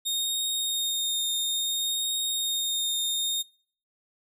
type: tone with vibrato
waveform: sawtooth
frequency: 3694 Hz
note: A#7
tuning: 16 cents flat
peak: -23 dBFS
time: 0.05-3.43 s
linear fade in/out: 20 ms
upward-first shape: triangle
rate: 0.59 Hz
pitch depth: 14 cents each way
effects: noise-tail reverb RT60 0.5 s tail -25 dB re dry